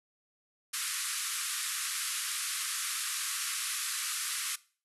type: band-pass noise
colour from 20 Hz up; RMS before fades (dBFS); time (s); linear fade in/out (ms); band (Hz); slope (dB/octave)
white; -35; 0.73-4.56; 10; 1100 to 12000; 96
effects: noise-tail reverb RT60 0.4 s tail -20 dB re dry